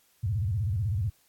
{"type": "tone with vibrato", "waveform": "sine", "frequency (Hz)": 100, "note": "G2", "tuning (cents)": 35, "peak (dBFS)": -25, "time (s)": [0.23, 1.1], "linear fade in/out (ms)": 10, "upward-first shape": "square", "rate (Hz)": 16, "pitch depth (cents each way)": 230, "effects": ["white hiss -65 dBFS RMS until 1.28 s", "AAC 64 kbps"]}